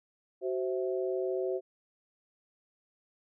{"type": "tone cluster", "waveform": "sine", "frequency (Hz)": [376.3, 524, 657], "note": ["F#4", "C5", "E5"], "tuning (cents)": [29, 2, -6], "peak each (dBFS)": [-31, -35, -38], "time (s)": [0.41, 1.61], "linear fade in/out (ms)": 50, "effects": []}